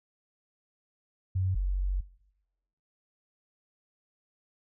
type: tone pair in turn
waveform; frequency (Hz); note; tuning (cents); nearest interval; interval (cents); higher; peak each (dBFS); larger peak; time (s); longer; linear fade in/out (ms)
sine; 93.6 / 46.8; F#2 / F#1; +20 / +20; octave; 1200; first; -25; neither; 1.35-1.55 / 1.55-2.01; second; 10
effects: noise-tail reverb RT60 0.9 s tail -21 dB re dry